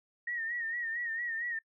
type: tone with vibrato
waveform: sine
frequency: 1864.7 Hz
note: A#6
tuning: in tune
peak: -33 dBFS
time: 0.27-1.59 s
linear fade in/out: 5 ms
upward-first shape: sine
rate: 4.4 Hz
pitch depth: 69 cents each way
effects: noise-tail reverb RT60 0.1 s tail -24 dB re dry